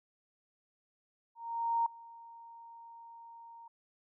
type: tone with ADSR envelope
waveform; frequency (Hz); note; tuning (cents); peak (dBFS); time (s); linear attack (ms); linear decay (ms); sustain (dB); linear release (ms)
sine; 927; A#5; -10; -26; 1.35-3.68; 510; 4; -23; 5
effects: none